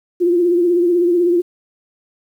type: tone with vibrato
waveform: sine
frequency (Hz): 349.2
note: F4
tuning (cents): 0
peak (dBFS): -11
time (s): 0.2-1.42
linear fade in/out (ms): 20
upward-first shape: triangle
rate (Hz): 16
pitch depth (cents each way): 66
effects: 8-bit